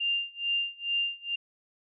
sine tone with tremolo, 2794 Hz, F7, in tune, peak -24 dBFS, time 0-1.36 s, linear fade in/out 10 ms, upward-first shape sine, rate 2.3 Hz, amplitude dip 95%, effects none

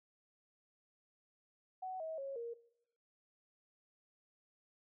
sine tone with pitch steps, 748 / 640 / 547.6 / 468.5 Hz, F#5 / D#5 / C#5 / A#4, +19 / +49 / -21 / +9 cents, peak -40 dBFS, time 1.82-2.54 s, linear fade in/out 10 ms, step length 180 ms, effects noise-tail reverb RT60 0.8 s tail -20 dB re dry

